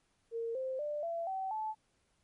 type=tone with pitch steps; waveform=sine; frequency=460 / 522.3 / 593.1 / 673.5 / 764.7 / 868.4 Hz; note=A#4 / C5 / D5 / E5 / G5 / A5; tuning=-23 / -3 / +17 / +37 / -43 / -23 cents; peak=-34 dBFS; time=0.31-1.75 s; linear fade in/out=50 ms; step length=240 ms; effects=pink hiss -75 dBFS RMS until 2.23 s + MP3 48 kbps